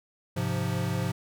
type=chord; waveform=square; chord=F minor; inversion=first; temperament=equal; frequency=103.83 / 130.81 / 174.61 Hz; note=Ab2 / C3 / F3; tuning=0 / 0 / 0 cents; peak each=-32 dBFS; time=0.36-1.12 s; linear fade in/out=10 ms; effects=none